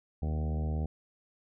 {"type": "harmonic tone with a mistuned harmonic", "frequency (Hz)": 77, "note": "D#2", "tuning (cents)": -17, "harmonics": [1, 2, 3, 4, 5, 6, 7, 8, 9, 10], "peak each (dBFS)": [-30, -36, -41, -48, -49, -48, -51, -52, -52, -50], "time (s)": [0.22, 0.86], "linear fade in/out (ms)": 5, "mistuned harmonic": 2, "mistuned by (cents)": 17, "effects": []}